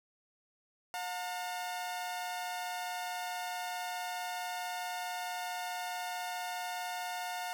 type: tone pair together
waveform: sawtooth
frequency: 719 / 904.9 Hz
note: F#5 / A5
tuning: -50 / +48 cents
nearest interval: major third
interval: 398 cents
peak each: -34 / -38 dBFS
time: 0.94-7.53 s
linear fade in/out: 0 ms
effects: none